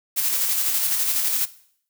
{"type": "noise with tremolo", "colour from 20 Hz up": "blue", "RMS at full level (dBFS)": -21, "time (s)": [0.16, 1.46], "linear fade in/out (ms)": 20, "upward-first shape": "square", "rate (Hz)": 12, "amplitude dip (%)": 30, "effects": ["noise-tail reverb RT60 0.6 s tail -17 dB re dry"]}